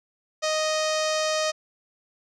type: tone with low-pass filter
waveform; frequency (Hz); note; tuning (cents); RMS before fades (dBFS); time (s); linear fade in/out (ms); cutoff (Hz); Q
sawtooth; 622.3; D#5; 0; -25; 0.42-1.52; 20; 5900; 2.6
effects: none